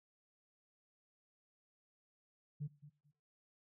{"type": "tone with echo", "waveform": "sine", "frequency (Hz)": 146.83, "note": "D3", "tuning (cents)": 0, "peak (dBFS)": -37, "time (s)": [2.6, 2.68], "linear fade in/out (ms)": 20, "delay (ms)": 220, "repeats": 2, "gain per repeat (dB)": -15, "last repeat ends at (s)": 3.12, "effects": ["noise-tail reverb RT60 0.5 s tail -20 dB re dry", "tanh soft clip ceiling -34 dBFS"]}